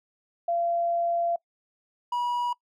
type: tone pair in turn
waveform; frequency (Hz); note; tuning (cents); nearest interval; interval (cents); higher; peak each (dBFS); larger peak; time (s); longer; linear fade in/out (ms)
sine / triangle; 685 / 968.7; F5 / B5; -34 / -34; tritone; 600; second; -23; neither; 0.48-1.36 / 2.12-2.53; first; 5
effects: noise-tail reverb RT60 0.1 s tail -23 dB re dry